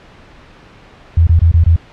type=tone bursts; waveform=sine; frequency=83 Hz; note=E2; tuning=12 cents sharp; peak=-5 dBFS; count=5; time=1.17-1.762 s; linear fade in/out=5 ms; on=100 ms; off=23 ms; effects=pink hiss -41 dBFS RMS until 1.92 s + low-pass 3000 Hz 12 dB/octave